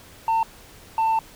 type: tone pair in turn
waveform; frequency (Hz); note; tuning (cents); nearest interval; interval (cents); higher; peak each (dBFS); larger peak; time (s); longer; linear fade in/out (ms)
sine; 900 / 892.8; A5 / A5; +39 / +25; unison; 14; first; -15; neither; 0.28-0.43 / 0.98-1.19; second; 2
effects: tanh soft clip ceiling -17 dBFS + pink hiss -47 dBFS RMS until 1.35 s